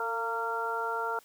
harmonic tone with a mistuned harmonic, 230 Hz, A#3, 23 cents flat, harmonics 2 / 3 / 4 / 5 / 6, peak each -36 / -39 / -34 / -45 / -33 dBFS, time 0-1.19 s, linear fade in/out 2 ms, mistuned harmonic 2, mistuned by -25 cents, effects white hiss -60 dBFS RMS until 1.24 s

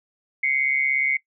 sine tone pair together, 2080 / 2217 Hz, C7 / C#7, -11 / 0 cents, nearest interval minor second, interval 111 cents, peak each -22 dBFS, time 0.43-1.17 s, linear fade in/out 5 ms, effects noise-tail reverb RT60 0.1 s tail -22 dB re dry

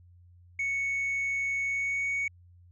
sine tone with pitch glide, 2217 to 2231 Hz, C#7 to C#7, 0 to +11 cents, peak -25 dBFS, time 0.59-2.28 s, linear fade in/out 5 ms, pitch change +11 cents, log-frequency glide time 1.64-2.07 s, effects tanh soft clip ceiling -26 dBFS + added 88 Hz sine -53 dBFS peak until 2.71 s

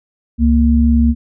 sine tone pair together, 69.3 / 233.1 Hz, C#2 / A#3, 0 / 0 cents, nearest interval octave + major sixth, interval 2100 cents, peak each -11 dBFS, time 0.38-1.15 s, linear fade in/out 50 ms, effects none

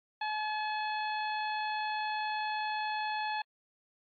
harmonic tone, 855 Hz, A5, 50 cents flat, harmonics 1 / 2 / 3 / 4 / 5, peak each -33 / -39 / -42 / -46 / -46 dBFS, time 0.21-3.42 s, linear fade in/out 5 ms, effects AAC 48 kbps

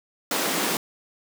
pink high-pass noise, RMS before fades -25 dBFS, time 0.31-0.77 s, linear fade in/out 2 ms, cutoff 180 Hz, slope 48 dB/octave, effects none

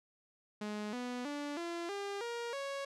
sawtooth tone with pitch steps, 210 / 246.9 / 290.2 / 341.1 / 401 / 471.4 / 554.2 Hz, G#3 / B3 / D4 / F4 / G4 / A#4 / C#5, +19 / 0 / -21 / -41 / +39 / +19 / -1 cents, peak -34 dBFS, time 0.61-2.85 s, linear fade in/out 5 ms, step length 320 ms, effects low-pass 7000 Hz 12 dB/octave

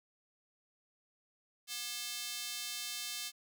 square tone with high-pass filter, 240 Hz, B3, 49 cents flat, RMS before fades -41 dBFS, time 1.67-3.32 s, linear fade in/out 50 ms, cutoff 3700 Hz, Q 1, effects 11-bit

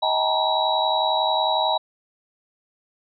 sine tone cluster, 634 / 780 / 885 / 956 / 3884 Hz, D#5 / G5 / A5 / A#5 / B7, +32 / -9 / +10 / +43 / -30 cents, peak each -25 dBFS, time 0.02-1.78 s, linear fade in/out 10 ms, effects none

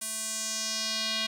square tone with band-pass filter sweep, 220 Hz, A3, in tune, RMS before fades -32 dBFS, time 0.01-1.27 s, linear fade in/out 10 ms, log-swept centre 9600 to 3600 Hz, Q 2.3, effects none

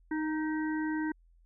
harmonic tone with a mistuned harmonic, 310.6 Hz, D#4, 3 cents flat, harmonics 1 / 3 / 5 / 6, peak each -30 / -41 / -41 / -44 dBFS, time 0.11-1.12 s, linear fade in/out 5 ms, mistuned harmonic 6, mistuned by +36 cents, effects added 42 Hz sine -59 dBFS peak until 1.45 s

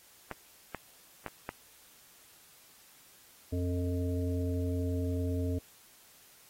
clicks, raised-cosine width 0.5 ms, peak -22 dBFS, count 4, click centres 0.313 / 0.747 / 1.263 / 1.491 s
harmonic tone, 88.9 Hz, F2, 31 cents sharp, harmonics 1 / 3 / 5 / 7, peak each -31 / -35 / -39 / -44 dBFS, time 3.52-5.59 s, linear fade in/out 10 ms
effects white hiss -59 dBFS RMS until 6.49 s + AAC 48 kbps

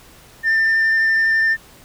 sine tone with vibrato, 1793 Hz, A6, 32 cents sharp, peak -11 dBFS, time 0.43-1.57 s, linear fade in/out 50 ms, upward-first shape triangle, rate 12 Hz, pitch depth 10 cents each way, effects tanh soft clip ceiling -12 dBFS + pink hiss -46 dBFS RMS until 1.84 s

